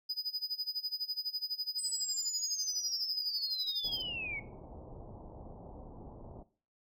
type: tone with tremolo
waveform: triangle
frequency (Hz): 4978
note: D#8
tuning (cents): 0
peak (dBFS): -30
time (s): 0.09-4.02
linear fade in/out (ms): 10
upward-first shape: sine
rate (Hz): 12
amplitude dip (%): 90
type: linear sweep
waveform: sine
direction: down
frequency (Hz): 8200 to 2171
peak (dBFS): -36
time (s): 1.78-4.4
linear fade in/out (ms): 10
type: low-pass noise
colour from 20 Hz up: pink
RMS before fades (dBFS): -49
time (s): 3.84-6.43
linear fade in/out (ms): 5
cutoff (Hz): 920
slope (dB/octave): 48
effects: noise-tail reverb RT60 0.4 s tail -17 dB re dry